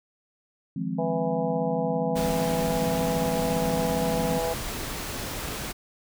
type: chord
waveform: sine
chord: F minor seventh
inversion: third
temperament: just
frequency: 157.15 / 174.61 / 209.5 / 261.9 Hz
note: Eb3 / F3 / Ab3 / C4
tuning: +18 / 0 / +15 / +2 cents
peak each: -34 / -31 / -33 / -32 dBFS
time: 0.76-4.39 s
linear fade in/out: 5 ms
type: harmonic tone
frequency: 164.81 Hz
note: E3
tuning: in tune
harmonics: 3 / 4 / 5 / 6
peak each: -28 / -31 / -32 / -42 dBFS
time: 0.98-4.54 s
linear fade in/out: 10 ms
type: noise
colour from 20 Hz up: pink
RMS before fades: -33 dBFS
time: 2.15-5.73 s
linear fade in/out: 20 ms
effects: none